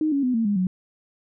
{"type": "tone with pitch steps", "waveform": "sine", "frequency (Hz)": [310, 279.4, 251.8, 226.9, 204.5, 184.33], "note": ["D#4", "C#4", "B3", "A#3", "G#3", "F#3"], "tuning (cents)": [-6, 14, 34, -47, -26, -6], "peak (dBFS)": -19, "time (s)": [0.01, 0.67], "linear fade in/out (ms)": 2, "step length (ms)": 110, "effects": []}